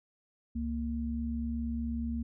sine tone pair together, 69.1 / 232.1 Hz, C#2 / A#3, -5 / -7 cents, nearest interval octave + major sixth, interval 2098 cents, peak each -35 / -33 dBFS, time 0.55-2.23 s, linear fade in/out 10 ms, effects none

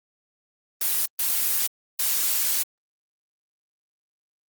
blue noise bursts at uneven times, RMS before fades -23 dBFS, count 3, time 0.81-1.06 / 1.19-1.67 / 1.99-2.63 s, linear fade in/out 5 ms, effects Opus 24 kbps

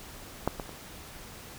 clicks, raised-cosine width 1 ms, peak -11 / -20 / -27 dBFS, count 3, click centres 0.476 / 0.598 / 0.693 s, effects pink hiss -46 dBFS RMS until 1.58 s

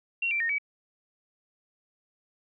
sine tone with pitch steps, 2742 / 2348 / 1844 / 2280 Hz, F7 / D7 / A#6 / C#7, -32 / -1 / -19 / +48 cents, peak -25 dBFS, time 0.22-0.584 s, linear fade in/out 5 ms, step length 91 ms, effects none

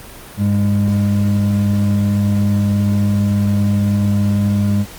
triangle tone pair together, 101.7 / 203.4 Hz, G#2 / G#3, -36 / -36 cents, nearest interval octave, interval 1200 cents, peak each -13 dBFS, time 0.37-4.86 s, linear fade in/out 50 ms, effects pink hiss -36 dBFS RMS until 4.98 s + Opus 32 kbps

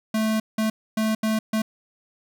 square tone bursts at uneven times, 218.7 Hz, A3, 10 cents flat, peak -21 dBFS, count 5, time 0.14-0.4 / 0.58-0.7 / 0.97-1.15 / 1.23-1.39 / 1.53-1.62 s, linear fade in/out 5 ms, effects none

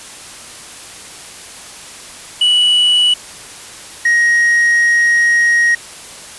triangle tone pair in turn, 2947 / 1882.4 Hz, F#7 / A#6, -8 / +16 cents, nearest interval minor sixth, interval 776 cents, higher first, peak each -7 dBFS, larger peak neither, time 2.41-3.14 / 4.05-5.75 s, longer second, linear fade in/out 5 ms, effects white hiss -33 dBFS RMS until 6.38 s + resampled to 24000 Hz

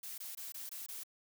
blue noise bursts, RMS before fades -45 dBFS, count 6, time 0.03-1.035 s, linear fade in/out 5 ms, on 150 ms, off 21 ms, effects none

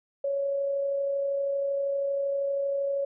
sine tone with amplitude modulation, 557 Hz, C#5, 8 cents sharp, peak -24 dBFS, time 0.24-3.05 s, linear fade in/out 5 ms, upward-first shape sine, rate 32.7 Hz, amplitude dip 25%, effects none

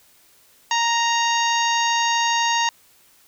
harmonic tone, 932.3 Hz, A#5, in tune, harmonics 1 / 2 / 3 / 4 / 5 / 6 / 7, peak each -20 / -25 / -26 / -28 / -32 / -32 / -28 dBFS, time 0.71-2.69 s, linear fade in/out 2 ms, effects white hiss -55 dBFS RMS until 3.27 s

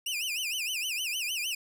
sawtooth tone with vibrato, 2700 Hz, E7, 41 cents sharp, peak -27 dBFS, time 0.06-1.55 s, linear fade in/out 5 ms, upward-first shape sine, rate 6.5 Hz, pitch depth 220 cents each way, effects none

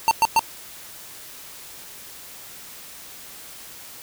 square tone bursts, 905 Hz, A5, 48 cents sharp, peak -14 dBFS, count 3, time 0.08-0.393 s, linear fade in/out 0 ms, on 31 ms, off 110 ms, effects white hiss -41 dBFS RMS until 4.02 s

